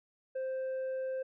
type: tone with tanh clipping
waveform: triangle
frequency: 523.3 Hz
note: C5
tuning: in tune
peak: -34 dBFS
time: 0.35-1.23 s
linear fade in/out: 10 ms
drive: 8 dB
effects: none